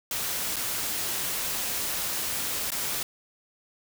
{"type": "noise with dropouts", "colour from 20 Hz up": "white", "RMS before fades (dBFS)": -30, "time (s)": [0.11, 3.03], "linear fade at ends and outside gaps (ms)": 2, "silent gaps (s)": [[0.56, 0.565], [2.705, 2.718]], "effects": []}